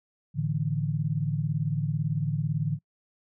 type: chord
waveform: sine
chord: A suspended fourth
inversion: none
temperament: equal with one note detuned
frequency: 108.8 / 146.83 / 164.81 Hz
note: A2 / D3 / E3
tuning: -19 / 0 / 0 cents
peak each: -32 / -27 / -31 dBFS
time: 0.34-2.79 s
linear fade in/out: 50 ms
effects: noise-tail reverb RT60 0.1 s tail -25 dB re dry